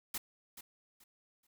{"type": "noise with echo", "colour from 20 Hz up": "white", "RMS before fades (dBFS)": -38, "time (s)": [0.14, 0.18], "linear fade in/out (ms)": 5, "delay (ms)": 430, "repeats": 3, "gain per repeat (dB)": -12, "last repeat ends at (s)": 1.47, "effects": []}